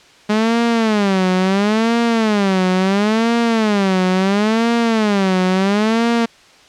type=tone with vibrato; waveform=sawtooth; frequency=207.7 Hz; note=G#3; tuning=in tune; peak=-9 dBFS; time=0.29-6.26 s; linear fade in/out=10 ms; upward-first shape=sine; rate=0.73 Hz; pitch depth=210 cents each way; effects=white hiss -46 dBFS RMS until 6.68 s + low-pass 5000 Hz 12 dB/octave